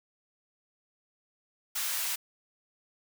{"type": "high-pass noise", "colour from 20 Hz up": "white", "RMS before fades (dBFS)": -32, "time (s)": [1.75, 2.16], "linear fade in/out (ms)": 10, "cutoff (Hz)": 1000, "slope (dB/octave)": 12, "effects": []}